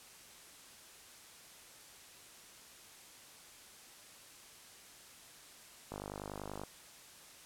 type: click train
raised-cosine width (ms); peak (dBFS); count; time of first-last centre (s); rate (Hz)
1; -28; 37; 5.92-6.636; 50.3
effects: white hiss -56 dBFS RMS until 7.45 s + low-pass 11000 Hz 12 dB/octave